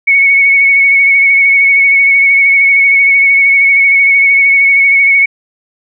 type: tone with vibrato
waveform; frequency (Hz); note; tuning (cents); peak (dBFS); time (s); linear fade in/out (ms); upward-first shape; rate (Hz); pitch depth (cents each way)
sine; 2217; C#7; 0; -4; 0.07-5.26; 10; sine; 13; 24
effects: none